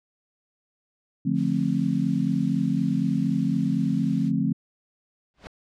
sine chord, D minor seventh, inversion none, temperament just, 146.83 / 176.2 / 220.2 / 264.3 Hz, D3 / F3 / A3 / C4, 0 / +16 / +2 / +18 cents, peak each -28 / -26 / -26 / -26 dBFS, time 1.25-4.53 s, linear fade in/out 10 ms
blue noise, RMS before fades -41 dBFS, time 1.34-4.32 s, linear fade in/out 50 ms
pink noise with exponential growth, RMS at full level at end -37 dBFS, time 5.34-5.47 s, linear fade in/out 0 ms, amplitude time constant 28 ms
effects low-pass 4000 Hz 12 dB/octave

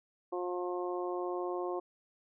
harmonic tone, 178.6 Hz, F3, 39 cents sharp, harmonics 2 / 3 / 4 / 5 / 6, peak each -35 / -41 / -41 / -46 / -43 dBFS, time 0.32-1.8 s, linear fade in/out 10 ms, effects none

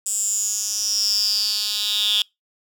10% pulse tone with high-pass filter sweep, 207.7 Hz, G#3, in tune, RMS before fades -22 dBFS, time 0.06-2.22 s, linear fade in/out 2 ms, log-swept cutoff 7900 to 3400 Hz, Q 9.9, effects noise-tail reverb RT60 0.2 s tail -26 dB re dry

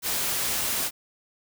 white noise, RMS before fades -27 dBFS, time 0.02-0.91 s, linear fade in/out 50 ms, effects none

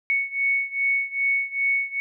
sine beating tone pair, 2217 / 2219.5 Hz, C#7 / C#7, 0 / +2 cents, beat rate 2.5 Hz, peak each -23 / -25 dBFS, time 0.1-2 s, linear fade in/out 0 ms, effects none

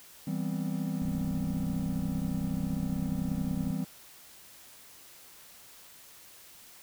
triangle chord, C major seventh, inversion first, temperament equal, 164.81 / 196 / 246.9 / 261.6 Hz, E3 / G3 / B3 / C4, 0 / 0 / 0 / 0 cents, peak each -32 / -32 / -38 / -35 dBFS, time 0.27-3.85 s, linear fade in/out 5 ms
click train, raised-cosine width 5 ms, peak -26 dBFS, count 84, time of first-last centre 1.02-3.706 s, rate 30.9 Hz
effects white hiss -53 dBFS RMS until 6.82 s

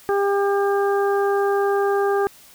harmonic tone, 400 Hz, G4, 35 cents sharp, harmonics 1 / 2 / 3 / 4, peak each -18 / -24 / -28 / -30 dBFS, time 0.09-2.27 s, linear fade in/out 0 ms, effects white hiss -48 dBFS RMS until 2.54 s

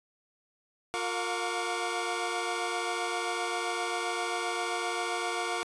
20% pulse tone cluster, 354.2 / 459.1 / 716 / 1145 Hz, F4 / A#4 / F5 / D6, +24 / -26 / +43 / -44 cents, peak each -31 dBFS, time 0.94-5.63 s, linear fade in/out 0 ms, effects resampled to 22050 Hz

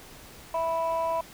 sine tone pair together, 658 / 985.9 Hz, E5 / B5, -3 / -3 cents, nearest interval perfect fifth, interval 700 cents, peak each -26 dBFS, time 0.54-1.21 s, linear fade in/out 5 ms, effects tanh soft clip ceiling -21 dBFS + pink hiss -48 dBFS RMS until 1.33 s

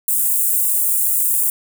white high-pass noise, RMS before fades -17 dBFS, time 0.08-1.5 s, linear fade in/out 2 ms, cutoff 7900 Hz, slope 48 dB/octave, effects none

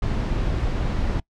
brown noise, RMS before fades -23 dBFS, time 0.02-1.2 s, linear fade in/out 5 ms, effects noise-tail reverb RT60 0.1 s tail -24 dB re dry + low-pass 5000 Hz 12 dB/octave

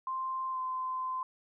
sine tone with pitch glide, 1046.5 to 1032.1 Hz, C6 to C6, 0 to -24 cents, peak -32 dBFS, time 0.07-1.23 s, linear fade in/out 2 ms, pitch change -24 cents, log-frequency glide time 0.51-0.58 s, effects none

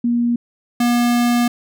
sine / square tone pair in turn, 238 / 240.2 Hz, A#3 / B3, +36 / -48 cents, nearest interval unison, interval 16 cents, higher second, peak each -14 dBFS, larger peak neither, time 0.04-0.36 / 0.8-1.48 s, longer second, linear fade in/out 5 ms, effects none

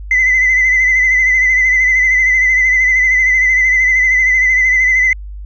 sine tone with vibrato, 2031 Hz, B6, 48 cents sharp, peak -7 dBFS, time 0.11-5.13 s, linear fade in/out 2 ms, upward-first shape sine, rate 13 Hz, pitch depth 44 cents each way, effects tanh soft clip ceiling -5 dBFS + added 50 Hz sine -25 dBFS peak until 5.45 s

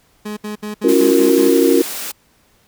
30% pulse tone bursts, 210.5 Hz, G#3, 24 cents sharp, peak -21 dBFS, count 7, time 0.25-1.492 s, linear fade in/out 10 ms, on 120 ms, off 67 ms
sine chord, F# dominant seventh, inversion second, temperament equal with one note detuned, 277.2 / 338.1 / 370 / 466.2 Hz, C#4 / E4 / F#4 / A#4, 0 / +44 / 0 / 0 cents, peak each -15 dBFS, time 0.84-1.82 s, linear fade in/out 5 ms
white high-pass noise, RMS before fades -26 dBFS, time 0.88-2.12 s, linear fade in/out 10 ms, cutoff 180 Hz, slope 96 dB/octave
effects pink hiss -56 dBFS RMS until 2.67 s

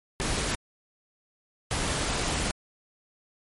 pink noise bursts at uneven times, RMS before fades -28 dBFS, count 2, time 0.2-0.55 / 1.71-2.51 s, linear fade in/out 0 ms, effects MP3 48 kbps

